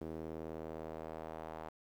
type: tone with band-pass filter sweep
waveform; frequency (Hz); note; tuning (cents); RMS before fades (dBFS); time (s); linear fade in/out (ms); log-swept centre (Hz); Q
sawtooth; 79.7; D#2; +42; -45; 0.01-1.69; 5; 370 to 800; 1.6
effects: 11-bit